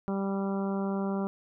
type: harmonic tone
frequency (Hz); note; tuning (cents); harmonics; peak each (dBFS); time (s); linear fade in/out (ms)
196; G3; 0; 1 / 2 / 3 / 4 / 5 / 6 / 7; -29 / -35 / -39 / -41 / -43 / -45 / -46; 0.08-1.27; 0
effects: none